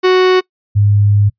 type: tone pair in turn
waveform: 45% pulse / sine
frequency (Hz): 370 / 102.58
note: F#4 / G#2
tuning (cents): 0 / -21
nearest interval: octave + minor seventh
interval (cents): 2221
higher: first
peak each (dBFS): -7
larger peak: neither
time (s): 0.03-0.41 / 0.75-1.3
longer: second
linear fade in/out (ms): 20
effects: noise-tail reverb RT60 0.1 s tail -24 dB re dry + resampled to 11025 Hz